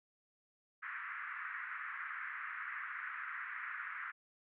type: band-pass noise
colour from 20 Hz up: white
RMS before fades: -44 dBFS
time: 0.82-4.12 s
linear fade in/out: 20 ms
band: 1200 to 2000 Hz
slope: 48 dB/octave
effects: none